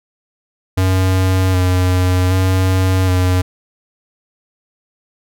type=tone with vibrato; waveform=square; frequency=92.5 Hz; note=F#2; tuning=in tune; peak=-12 dBFS; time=0.77-3.42 s; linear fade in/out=10 ms; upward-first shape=square; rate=0.65 Hz; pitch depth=21 cents each way; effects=none